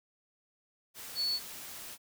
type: tone in noise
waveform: sine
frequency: 4429 Hz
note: C#8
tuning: 2 cents flat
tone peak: -29 dBFS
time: 1.15-1.4 s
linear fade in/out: 50 ms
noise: white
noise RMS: -45 dBFS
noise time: 0.94-1.98 s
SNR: +13 dB
effects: none